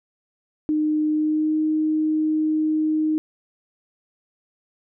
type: tone with pitch glide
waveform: sine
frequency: 306 to 310.5 Hz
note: D#4 to D#4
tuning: -29 to -3 cents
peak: -18 dBFS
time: 0.69-3.18 s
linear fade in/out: 0 ms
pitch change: +26 cents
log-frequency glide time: 1.12-1.57 s
effects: none